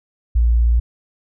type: tone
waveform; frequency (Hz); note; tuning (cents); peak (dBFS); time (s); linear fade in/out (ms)
sine; 58.27; A#1; 0; -11; 0.35-0.8; 10
effects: none